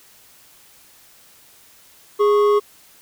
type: tone pair together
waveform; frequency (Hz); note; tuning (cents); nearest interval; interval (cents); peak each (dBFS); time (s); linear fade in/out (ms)
triangle; 413.6 / 1101; G#4 / C#6; -7 / -12; octave + perfect fourth; 1695; -11 / -19; 2.19-2.6; 20
effects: white hiss -50 dBFS RMS until 3.01 s